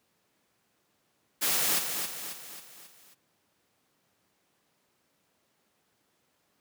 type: noise with echo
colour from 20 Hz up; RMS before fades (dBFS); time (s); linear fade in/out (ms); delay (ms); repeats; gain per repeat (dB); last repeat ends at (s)
white; -27; 1.41-1.8; 20; 270; 5; -6; 3.15
effects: pink hiss -72 dBFS RMS until 6.6 s + high-pass 150 Hz 12 dB/octave